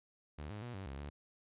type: tone with pitch steps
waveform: sawtooth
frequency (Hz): 74.5 / 104.5 / 121 / 96.3 / 68.1 / 72.3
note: D2 / G#2 / B2 / G2 / C#2 / D2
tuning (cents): +25 / +11 / -35 / -30 / -30 / -27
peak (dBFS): -39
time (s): 0.38-1.1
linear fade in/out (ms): 10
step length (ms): 120
effects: resampled to 8000 Hz